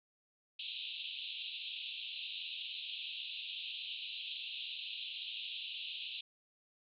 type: band-pass noise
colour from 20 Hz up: pink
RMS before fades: -44 dBFS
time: 0.59-6.21 s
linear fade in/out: 5 ms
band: 2600 to 4000 Hz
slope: 96 dB/octave
effects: none